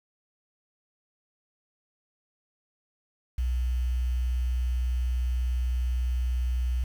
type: tone with quantisation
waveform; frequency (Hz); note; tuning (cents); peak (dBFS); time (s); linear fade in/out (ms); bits
sine; 61.74; B1; 0; -24; 3.38-6.84; 5; 8
effects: none